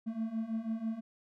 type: beating tone pair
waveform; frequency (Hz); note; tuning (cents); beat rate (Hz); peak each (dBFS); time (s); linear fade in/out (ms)
triangle; 220 / 226.1; A3 / A3; 0 / +47; 6.1; -36 / -33; 0.06-1.01; 20
effects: none